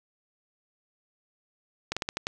slowing click train, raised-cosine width 0.2 ms, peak -12 dBFS, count 6, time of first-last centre 1.92-2.269 s, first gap 46 ms, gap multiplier 1.21, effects none

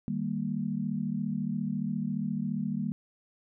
sine chord, Eb major, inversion none, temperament equal with one note detuned, 155.56 / 198.62 / 233.1 Hz, Eb3 / G3 / Bb3, 0 / +23 / 0 cents, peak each -35 / -32 / -33 dBFS, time 0.08-2.92 s, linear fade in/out 0 ms, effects none

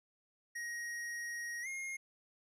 square tone with pitch glide, 1884 to 2139 Hz, A#6 to C7, +18 to +38 cents, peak -40 dBFS, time 0.55-1.97 s, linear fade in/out 10 ms, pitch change +220 cents, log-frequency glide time 1.62-1.67 s, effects low-pass 12000 Hz 12 dB/octave

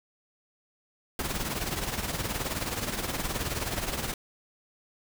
pink noise with tremolo, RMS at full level -29 dBFS, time 1.19-4.14 s, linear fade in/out 2 ms, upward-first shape triangle, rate 19 Hz, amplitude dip 70%, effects none

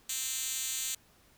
5% pulse tone with high-pass filter, 261.6 Hz, C4, in tune, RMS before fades -35 dBFS, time 0.09-0.95 s, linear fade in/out 5 ms, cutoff 5500 Hz, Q 1.8, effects pink hiss -63 dBFS RMS until 1.37 s

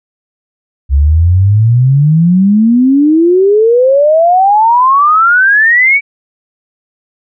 sine exponential sweep, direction up, 66.5 to 2300 Hz, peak -4 dBFS, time 0.89-6.01 s, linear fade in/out 50 ms, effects none

